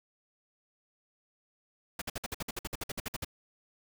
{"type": "noise bursts", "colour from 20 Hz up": "pink", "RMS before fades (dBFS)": -36, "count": 16, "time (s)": [1.99, 3.247], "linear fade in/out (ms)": 5, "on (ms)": 27, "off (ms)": 55, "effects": []}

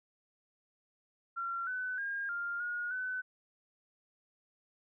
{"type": "tone with pitch steps", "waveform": "sine", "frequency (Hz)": [1371, 1505, 1617, 1400, 1439, 1508], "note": ["F6", "F#6", "G#6", "F6", "F#6", "F#6"], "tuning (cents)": [-32, 29, -47, 4, -49, 32], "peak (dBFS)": -34, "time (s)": [1.36, 3.22], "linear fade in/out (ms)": 20, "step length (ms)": 310, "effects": []}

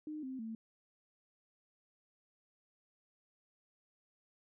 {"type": "tone with pitch steps", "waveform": "sine", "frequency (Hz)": [305.5, 261.4, 223.6], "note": ["D#4", "C4", "A3"], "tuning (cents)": [-32, -1, 28], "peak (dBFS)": -40, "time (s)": [0.07, 0.55], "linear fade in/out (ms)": 2, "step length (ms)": 160, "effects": []}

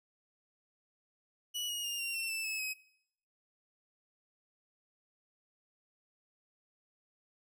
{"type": "tone with pitch steps", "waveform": "sawtooth", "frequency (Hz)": [2939, 2879, 2819, 2761, 2704, 2649, 2594, 2541], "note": ["F#7", "F#7", "F7", "F7", "E7", "E7", "E7", "D#7"], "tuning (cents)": [-12, -48, 16, -20, 43, 8, -28, 36], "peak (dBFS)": -32, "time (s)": [1.54, 2.74], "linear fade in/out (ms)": 20, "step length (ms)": 150, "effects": ["noise-tail reverb RT60 0.7 s tail -20 dB re dry"]}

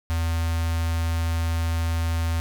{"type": "tone with notch filter", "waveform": "square", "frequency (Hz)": 82.41, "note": "E2", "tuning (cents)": 0, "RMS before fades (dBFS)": -24, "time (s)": [0.1, 2.4], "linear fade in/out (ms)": 0, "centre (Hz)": 360, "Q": 0.74, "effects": []}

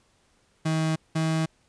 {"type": "tone pair in turn", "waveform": "35% pulse", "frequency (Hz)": [159, 160.11], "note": ["D#3", "D#3"], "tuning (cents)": [38, 50], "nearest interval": "unison", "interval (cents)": 12, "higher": "second", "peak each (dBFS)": -21, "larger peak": "neither", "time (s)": [[0.65, 0.96], [1.15, 1.46]], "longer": "neither", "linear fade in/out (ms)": 10, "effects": ["pink hiss -65 dBFS RMS until 1.68 s", "resampled to 22050 Hz"]}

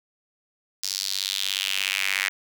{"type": "tone with high-pass filter sweep", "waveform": "sawtooth", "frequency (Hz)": 96.8, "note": "G2", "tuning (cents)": -21, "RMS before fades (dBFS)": -27, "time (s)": [0.83, 2.29], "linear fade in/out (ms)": 0, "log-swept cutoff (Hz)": [5100, 2000], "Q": 3.1, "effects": []}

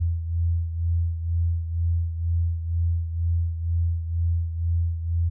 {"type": "beating tone pair", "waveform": "sine", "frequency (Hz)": [83.8, 85.9], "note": ["E2", "F2"], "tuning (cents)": [29, -28], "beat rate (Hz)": 2.1, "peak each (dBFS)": [-22, -29], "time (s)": [0, 5.3], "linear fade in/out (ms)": 20, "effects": []}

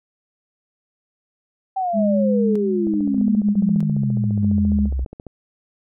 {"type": "exponential sweep", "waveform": "sine", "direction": "down", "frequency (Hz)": [780, 61.74], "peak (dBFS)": -19, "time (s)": [1.76, 5.05], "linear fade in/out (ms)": 10}
{"type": "tone with tremolo", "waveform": "sine", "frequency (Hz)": 206, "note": "G#3", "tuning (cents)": -14, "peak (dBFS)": -16, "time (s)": [1.93, 4.9], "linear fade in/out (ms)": 50, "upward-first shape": "square", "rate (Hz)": 0.8, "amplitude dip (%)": 40}
{"type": "click train", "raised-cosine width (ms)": 2, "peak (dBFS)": -22, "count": 36, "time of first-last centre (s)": [2.87, 5.267], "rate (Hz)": 14.6}
{"effects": []}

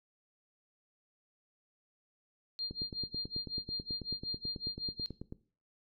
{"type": "tone with tremolo", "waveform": "sine", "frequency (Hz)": 4200, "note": "C8", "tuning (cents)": 6, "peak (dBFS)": -33, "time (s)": [2.59, 5.06], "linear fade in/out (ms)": 0, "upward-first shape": "sine", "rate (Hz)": 5.4, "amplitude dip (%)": 100}
{"type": "click train", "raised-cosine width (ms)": 3, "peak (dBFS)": -29, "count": 25, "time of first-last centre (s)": [2.71, 5.324], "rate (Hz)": 9.18}
{"effects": ["noise-tail reverb RT60 0.4 s tail -18 dB re dry"]}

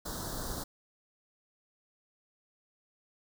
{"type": "band-stop noise", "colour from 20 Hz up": "pink", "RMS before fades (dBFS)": -38, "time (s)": [0.05, 0.64], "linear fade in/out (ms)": 10, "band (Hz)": [1600, 3700], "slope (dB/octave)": 48, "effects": []}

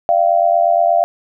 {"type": "tone with amplitude modulation", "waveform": "sine", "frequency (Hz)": 684, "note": "F5", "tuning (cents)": -36, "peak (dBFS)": -6, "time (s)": [0.09, 1.04], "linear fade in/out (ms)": 0, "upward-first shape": "sine", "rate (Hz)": 88.5, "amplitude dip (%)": 90, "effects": []}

